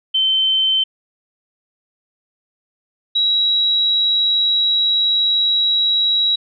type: tone pair in turn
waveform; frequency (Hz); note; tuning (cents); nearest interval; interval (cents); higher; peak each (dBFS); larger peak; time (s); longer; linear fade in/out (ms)
sine; 3088 / 3873; G7 / B7; -27 / -35; major third; 392; second; -13; neither; 0.14-0.84 / 3.15-6.36; second; 10
effects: none